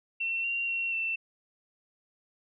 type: tone with pitch steps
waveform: sine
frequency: 2706 / 2761 / 2730 / 2681 Hz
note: E7 / F7 / F7 / E7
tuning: +45 / -20 / -40 / +29 cents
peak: -28 dBFS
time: 0.2-1.16 s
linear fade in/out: 10 ms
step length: 240 ms
effects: none